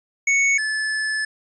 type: tone pair in turn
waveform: square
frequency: 2217 / 1733.4 Hz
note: C#7 / A6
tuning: 0 / -26 cents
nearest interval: major third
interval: 426 cents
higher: first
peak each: -16 / -22 dBFS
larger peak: first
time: 0.27-0.58 / 0.58-1.25 s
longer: second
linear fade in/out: 5 ms
effects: resampled to 22050 Hz